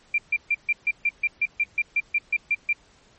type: tone bursts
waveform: sine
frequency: 2370 Hz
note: D7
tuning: 15 cents sharp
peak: -18 dBFS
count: 15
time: 0.14-2.73 s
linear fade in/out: 5 ms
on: 42 ms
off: 140 ms
effects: pink hiss -57 dBFS RMS until 3.18 s + MP3 32 kbps